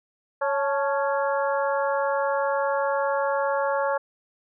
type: harmonic tone with a mistuned harmonic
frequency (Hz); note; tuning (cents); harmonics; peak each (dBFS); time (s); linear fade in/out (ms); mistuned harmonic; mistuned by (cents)
277.5; C#4; +2; 2 / 3 / 4 / 5 / 6; -24 / -28 / -30 / -32 / -34; 0.41-3.98; 10; 3; +81
effects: none